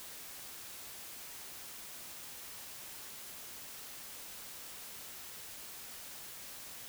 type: silence
effects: white hiss -48 dBFS RMS until 6.88 s